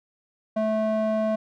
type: tone with band-pass filter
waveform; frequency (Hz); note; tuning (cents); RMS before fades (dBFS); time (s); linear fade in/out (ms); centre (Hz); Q
square; 217.8; A3; -17; -24; 0.56-1.36; 10; 530; 3.7
effects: none